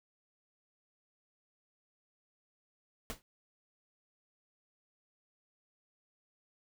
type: noise with exponential decay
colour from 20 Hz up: pink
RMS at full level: -37 dBFS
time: 3.1-3.22 s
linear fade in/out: 0 ms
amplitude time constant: 26 ms
effects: none